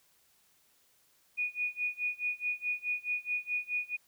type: tone with tremolo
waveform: sine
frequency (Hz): 2463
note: D#7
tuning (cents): -18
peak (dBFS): -28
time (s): 1.37-3.97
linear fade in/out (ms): 20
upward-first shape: sine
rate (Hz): 4.7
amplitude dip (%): 95
effects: white hiss -68 dBFS RMS until 4.07 s